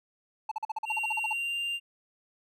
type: tone bursts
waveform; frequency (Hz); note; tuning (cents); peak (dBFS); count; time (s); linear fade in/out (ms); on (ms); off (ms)
triangle; 871; A5; -18; -27; 13; 0.49-1.331; 5; 25; 43
type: tone with pitch glide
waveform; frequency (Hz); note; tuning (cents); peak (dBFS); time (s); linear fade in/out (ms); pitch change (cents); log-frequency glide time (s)
triangle; 2760 to 2790; F7 to F7; -21 to -2; -28; 0.85-1.8; 50; +19; 1.31-1.57
effects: none